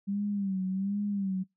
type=tone with vibrato; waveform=sine; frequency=196 Hz; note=G3; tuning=in tune; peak=-28 dBFS; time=0.07-1.44 s; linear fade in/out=20 ms; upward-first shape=sine; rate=1.3 Hz; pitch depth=83 cents each way; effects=noise-tail reverb RT60 0.2 s tail -26 dB re dry